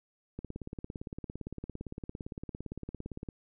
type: click train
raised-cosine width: 3 ms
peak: -26 dBFS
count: 52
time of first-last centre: 0.39-3.288 s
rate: 17.6 Hz
effects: none